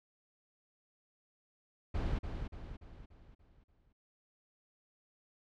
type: noise with echo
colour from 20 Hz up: brown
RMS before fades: -34 dBFS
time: 1.94-2.19 s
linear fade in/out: 10 ms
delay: 290 ms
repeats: 6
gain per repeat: -6 dB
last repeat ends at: 3.93 s
effects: low-pass 4000 Hz 12 dB/octave